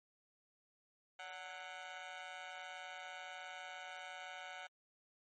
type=tone with amplitude modulation; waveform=15% pulse; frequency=740 Hz; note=F#5; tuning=in tune; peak=-36 dBFS; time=1.19-4.67 s; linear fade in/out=5 ms; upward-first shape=sine; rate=168 Hz; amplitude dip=95%; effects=low-pass 5000 Hz 12 dB/octave + MP3 32 kbps